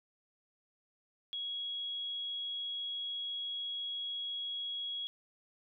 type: tone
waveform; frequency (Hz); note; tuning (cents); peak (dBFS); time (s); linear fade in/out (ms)
sine; 3322; G#7; 0; -36; 1.33-5.07; 0
effects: none